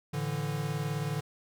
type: chord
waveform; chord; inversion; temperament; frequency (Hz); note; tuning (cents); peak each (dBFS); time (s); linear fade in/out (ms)
square; A suspended fourth; none; equal with one note detuned; 110 / 145.73 / 164.81; A2 / D3 / E3; 0 / -13 / 0; -39 / -33 / -38; 0.13-1.21; 10
effects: none